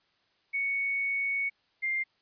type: tone pair in turn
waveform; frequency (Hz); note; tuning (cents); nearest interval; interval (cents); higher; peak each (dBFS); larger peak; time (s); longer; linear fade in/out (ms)
sine; 2223 / 2106; C#7 / C7; +4 / +11; minor second; 93; first; -27; neither; 0.53-1.5 / 1.82-2.04; first; 20
effects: white hiss -70 dBFS RMS until 2.21 s + resampled to 11025 Hz